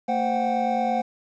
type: tone cluster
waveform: triangle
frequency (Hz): 226.8 / 521 / 732 / 781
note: A#3 / C5 / F#5 / G5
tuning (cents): -47 / -7 / -19 / -7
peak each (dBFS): -26 / -27 / -22 / -26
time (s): 0.08-1.02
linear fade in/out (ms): 10
effects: resampled to 16000 Hz + 9-bit